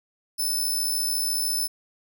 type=tone with amplitude modulation; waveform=15% pulse; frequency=5274 Hz; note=E8; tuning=in tune; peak=-16 dBFS; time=0.38-1.68 s; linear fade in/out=20 ms; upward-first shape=sine; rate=74 Hz; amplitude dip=40%; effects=none